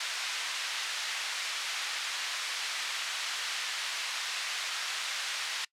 white band-pass noise, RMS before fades -35 dBFS, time 0-5.65 s, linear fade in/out 5 ms, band 1300 to 4200 Hz, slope 12 dB/octave, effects noise-tail reverb RT60 0.1 s tail -23 dB re dry + low-pass 11000 Hz 12 dB/octave

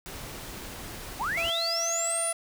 pink noise, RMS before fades -40 dBFS, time 0.06-1.5 s, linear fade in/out 0 ms
sine linear sweep, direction up, 698.5 to 9900 Hz, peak -27 dBFS, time 1.19-2.33 s, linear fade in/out 20 ms
sawtooth tone, 671 Hz, E5, 31 cents sharp, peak -27 dBFS, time 1.37-2.33 s, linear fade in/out 5 ms
effects none

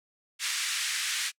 pink band-pass noise, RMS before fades -31 dBFS, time 0.39-1.32 s, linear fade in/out 50 ms, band 1700 to 9600 Hz, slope 24 dB/octave, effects noise-tail reverb RT60 0.1 s tail -26 dB re dry

